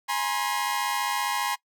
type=tone cluster; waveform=sawtooth; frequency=831 / 963 / 1058 Hz; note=G#5 / B5 / C6; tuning=+1 / -44 / +19 cents; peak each=-26 dBFS; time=0.08-1.56 s; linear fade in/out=20 ms; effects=noise-tail reverb RT60 0.1 s tail -22 dB re dry